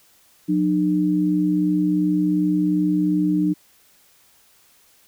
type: tone pair together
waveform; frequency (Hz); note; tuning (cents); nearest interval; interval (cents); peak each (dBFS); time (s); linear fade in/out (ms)
sine; 179.99 / 302.7; F#3 / D#4; -48 / -48; major sixth; 900; -21 / -18; 0.48-3.54; 20
effects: white hiss -56 dBFS RMS until 5.07 s